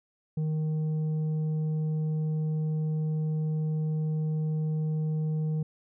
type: tone with tanh clipping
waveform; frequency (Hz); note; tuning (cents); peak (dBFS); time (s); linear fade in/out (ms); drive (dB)
sine; 155.56; D#3; 0; -27; 0.37-5.63; 5; 5
effects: none